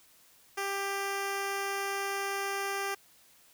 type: tone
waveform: 10% pulse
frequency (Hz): 395.4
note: G4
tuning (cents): +15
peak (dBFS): -23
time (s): 0.57-2.95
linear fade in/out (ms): 10
effects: white hiss -61 dBFS RMS until 3.53 s

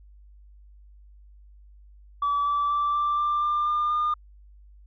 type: tone with pitch steps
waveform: sine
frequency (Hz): 1150 / 1158.7 / 1167.4 / 1176.2 / 1185.1 / 1194 / 1203 / 1212.1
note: D6 / D6 / D6 / D6 / D6 / D6 / D6 / D#6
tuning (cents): -37 / -24 / -11 / +2 / +15 / +28 / +41 / -46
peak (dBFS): -20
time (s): 2.22-4.14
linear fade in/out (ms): 5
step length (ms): 240
effects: tanh soft clip ceiling -19 dBFS + added 50 Hz sine -48 dBFS peak until 4.86 s

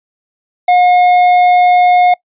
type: tone with tanh clipping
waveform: sine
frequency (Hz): 719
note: F#5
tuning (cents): -50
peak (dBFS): -7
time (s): 0.68-2.14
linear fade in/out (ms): 5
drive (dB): 9
effects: noise-tail reverb RT60 0.1 s tail -24 dB re dry + resampled to 8000 Hz

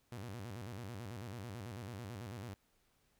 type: tone with vibrato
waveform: sawtooth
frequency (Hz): 108.2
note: A2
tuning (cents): -29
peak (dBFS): -40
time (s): 0.12-2.54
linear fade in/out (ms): 0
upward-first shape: square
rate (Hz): 9.1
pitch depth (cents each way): 190
effects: pink hiss -75 dBFS RMS until 3.19 s

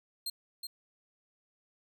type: tone with echo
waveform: sawtooth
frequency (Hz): 4186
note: C8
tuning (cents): 0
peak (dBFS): -31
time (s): 0.26-0.3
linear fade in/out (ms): 5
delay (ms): 370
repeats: 1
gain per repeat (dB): -5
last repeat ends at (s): 0.67
effects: none

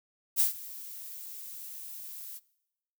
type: noise with ADSR envelope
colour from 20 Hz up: violet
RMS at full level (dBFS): -23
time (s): 0.36-2.4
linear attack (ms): 44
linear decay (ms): 120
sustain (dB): -20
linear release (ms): 35
effects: noise-tail reverb RT60 0.9 s tail -22 dB re dry

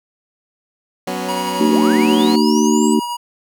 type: chord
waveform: 15% pulse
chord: F# suspended fourth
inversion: none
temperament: equal with one note detuned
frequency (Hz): 185 / 246.9 / 279.3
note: F#3 / B3 / C#4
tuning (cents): 0 / 0 / +13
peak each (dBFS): -18 / -19 / -21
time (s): 1.07-2.36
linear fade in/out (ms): 5
type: tone with tremolo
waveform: square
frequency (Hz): 960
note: B5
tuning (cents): -49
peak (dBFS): -21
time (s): 1.28-3.17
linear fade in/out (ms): 10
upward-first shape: sine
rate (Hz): 11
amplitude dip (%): 30
type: harmonic tone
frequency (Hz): 75.6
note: D#2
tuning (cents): -49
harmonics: 3 / 4 / 5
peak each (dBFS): -14 / -16 / -18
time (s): 1.6-3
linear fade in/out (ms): 10
type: linear sweep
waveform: sine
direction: up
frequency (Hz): 174.61 to 8100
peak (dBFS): -24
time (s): 1.69-2.94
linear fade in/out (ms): 10
effects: none

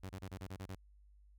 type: tone bursts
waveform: sawtooth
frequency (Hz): 95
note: F#2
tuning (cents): +46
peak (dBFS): -39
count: 8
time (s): 0.03-0.754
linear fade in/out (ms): 10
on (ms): 66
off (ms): 28
effects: added 50 Hz sine -60 dBFS peak until 1.38 s

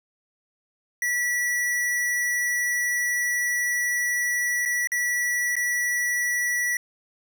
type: tone with dropouts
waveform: square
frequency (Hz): 1948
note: B6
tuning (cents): -24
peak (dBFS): -23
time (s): 1.02-6.77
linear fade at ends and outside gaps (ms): 2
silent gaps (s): 4.653-4.658 / 4.873-4.918 / 5.555-5.565
effects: none

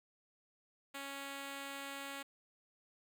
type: tone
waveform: 5% pulse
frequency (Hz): 277.2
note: C#4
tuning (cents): 0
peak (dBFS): -32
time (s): 0.94-2.23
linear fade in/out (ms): 10
effects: none

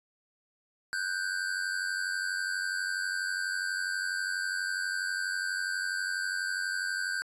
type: tone pair together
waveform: square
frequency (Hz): 1481.8 / 1574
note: F#6 / G6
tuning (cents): +2 / +7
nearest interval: minor second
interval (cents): 105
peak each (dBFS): -35 / -33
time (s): 0.93-7.22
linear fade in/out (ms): 0
effects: resampled to 24000 Hz

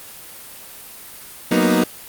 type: chord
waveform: 30% pulse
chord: B major seventh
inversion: second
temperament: equal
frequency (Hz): 185 / 233.1 / 246.9 / 311.1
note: F#3 / A#3 / B3 / D#4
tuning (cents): 0 / 0 / 0 / 0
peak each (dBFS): -17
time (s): 1.51-1.84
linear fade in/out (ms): 5
effects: white hiss -38 dBFS RMS until 2.08 s + Opus 32 kbps

